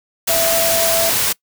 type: tone in noise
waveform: sine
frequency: 664 Hz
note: E5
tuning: 12 cents sharp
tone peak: -17 dBFS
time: 0.29-1.1 s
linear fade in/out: 10 ms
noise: white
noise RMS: -17 dBFS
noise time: 0.27-1.33 s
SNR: -3 dB
effects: noise-tail reverb RT60 0.1 s tail -23 dB re dry